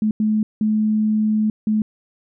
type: tone bursts at uneven times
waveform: sine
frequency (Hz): 215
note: A3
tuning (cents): -40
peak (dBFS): -15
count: 4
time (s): 0.02-0.11 / 0.2-0.43 / 0.61-1.5 / 1.67-1.82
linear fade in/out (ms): 2
effects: none